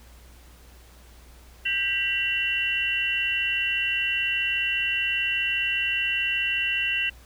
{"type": "tone cluster", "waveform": "sine", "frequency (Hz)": [1575, 1956, 2737, 2962], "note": ["G6", "B6", "F7", "F#7"], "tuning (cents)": [8, -17, -36, 1], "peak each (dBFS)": [-33, -32, -24, -31], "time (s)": [1.65, 7.1], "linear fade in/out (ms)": 10, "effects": ["added 60 Hz sine -48 dBFS peak until 7.25 s", "pink hiss -54 dBFS RMS until 7.25 s"]}